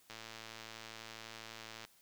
click train, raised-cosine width 0.2 ms, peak -30 dBFS, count 197, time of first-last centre 0.1-1.85 s, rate 112 Hz, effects white hiss -67 dBFS RMS until 2.01 s

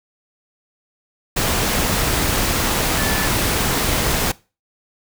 sine tone in noise, 1743 Hz, A6, 17 cents flat, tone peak -26 dBFS, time 2.98-3.27 s, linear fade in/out 10 ms, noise pink, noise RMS -19 dBFS, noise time 1.36-4.32 s, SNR -10 dB, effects noise-tail reverb RT60 0.3 s tail -21 dB re dry

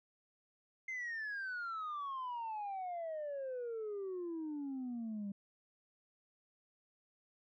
sine exponential sweep, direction down, 2100 to 196 Hz, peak -37 dBFS, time 0.88-5.32 s, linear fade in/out 5 ms, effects tanh soft clip ceiling -37 dBFS

